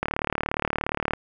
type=click train; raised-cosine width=0.5 ms; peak=-9 dBFS; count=42; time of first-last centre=0.03-1.135 s; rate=37.1 Hz; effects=none